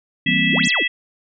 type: harmonic tone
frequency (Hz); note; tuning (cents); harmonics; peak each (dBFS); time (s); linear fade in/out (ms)
656; E5; -9; 3 / 4 / 5; -19 / -21 / -23; 0.26-0.88; 10
type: chord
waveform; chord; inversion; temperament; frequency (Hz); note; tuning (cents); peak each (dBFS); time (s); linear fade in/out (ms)
sine; C dominant seventh; first; equal; 164.81 / 196 / 233.1 / 261.6; E3 / G3 / Bb3 / C4; 0 / 0 / 0 / 0; -24; 0.26-0.68; 5
type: exponential two-way sweep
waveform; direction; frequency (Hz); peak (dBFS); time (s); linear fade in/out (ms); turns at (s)
sine; up then down; 240.3 to 8730 to 240.3; -23; 0.52-0.83; 5; 0.67
effects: none